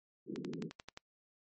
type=band-pass noise; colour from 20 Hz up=pink; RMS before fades=-42 dBFS; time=0.26-0.71 s; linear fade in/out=50 ms; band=150 to 450 Hz; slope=96 dB/octave
type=click train; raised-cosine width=0.2 ms; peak=-28 dBFS; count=8; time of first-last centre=0.36-0.974 s; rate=11.4 Hz
effects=noise-tail reverb RT60 0.1 s tail -26 dB re dry + MP3 32 kbps